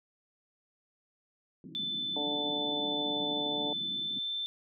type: band-pass noise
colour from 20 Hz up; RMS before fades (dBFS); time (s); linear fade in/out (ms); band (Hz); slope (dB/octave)
white; -47; 1.64-4.19; 2; 150 to 320; 48
type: tone with pitch glide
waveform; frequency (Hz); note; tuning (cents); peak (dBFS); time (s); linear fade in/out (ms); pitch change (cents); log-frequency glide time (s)
sine; 3520 to 3547; A7 to A7; 0 to +13; -32; 1.75-4.46; 0; +13; 3.84-4.33
type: harmonic tone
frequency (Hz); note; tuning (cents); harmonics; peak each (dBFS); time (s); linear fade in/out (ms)
146.83; D3; 0; 2 / 3 / 4 / 5 / 6; -37 / -39 / -40 / -41 / -42; 2.16-3.73; 2
effects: none